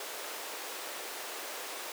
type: high-pass noise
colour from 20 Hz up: pink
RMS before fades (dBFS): -41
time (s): 0-1.92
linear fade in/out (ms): 2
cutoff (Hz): 400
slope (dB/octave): 24
effects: none